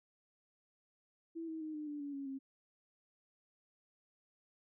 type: tone with pitch steps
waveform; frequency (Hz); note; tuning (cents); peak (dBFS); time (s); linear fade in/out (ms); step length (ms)
sine; 329.6 / 320.2 / 311.1 / 302.2 / 293.6 / 285.3 / 277.2 / 269.3; E4 / D#4 / D#4 / D4 / D4 / C#4 / C#4 / C#4; 0 / +50 / 0 / +50 / 0 / +50 / 0 / -50; -40; 1.35-2.39; 20; 130
effects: none